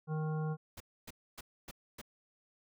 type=harmonic tone; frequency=155.56 Hz; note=D#3; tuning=in tune; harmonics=1 / 3 / 5 / 7 / 9; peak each=-33 / -43 / -47 / -50 / -52 dBFS; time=0.07-0.57 s; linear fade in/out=50 ms
type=noise bursts; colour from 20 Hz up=pink; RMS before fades=-47 dBFS; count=5; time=0.77-2.015 s; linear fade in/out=5 ms; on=33 ms; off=270 ms
effects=none